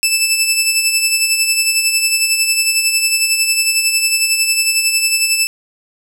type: tone with tremolo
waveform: 15% pulse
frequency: 2637 Hz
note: E7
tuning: in tune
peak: -3 dBFS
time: 0.03-5.47 s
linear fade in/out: 0 ms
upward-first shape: sine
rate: 11 Hz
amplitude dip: 50%
effects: none